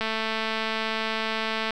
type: click train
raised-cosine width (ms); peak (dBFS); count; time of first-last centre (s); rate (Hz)
0.3; -12; 376; 0.01-1.707; 221
effects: none